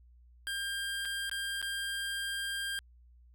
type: tone with dropouts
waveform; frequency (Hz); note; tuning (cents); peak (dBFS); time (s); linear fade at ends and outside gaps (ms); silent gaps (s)
25% pulse; 1598; G6; +33; -30; 0.47-2.79; 0; 1.051-1.055 / 1.296-1.314 / 1.616-1.626
effects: added 60 Hz sine -56 dBFS peak until 3.34 s